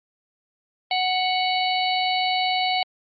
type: harmonic tone with a mistuned harmonic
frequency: 740 Hz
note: F#5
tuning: in tune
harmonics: 1 / 3 / 4 / 5 / 6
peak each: -22 / -27 / -28 / -29 / -30 dBFS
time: 0.91-2.83 s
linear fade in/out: 2 ms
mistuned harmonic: 5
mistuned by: +93 cents
effects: MP3 32 kbps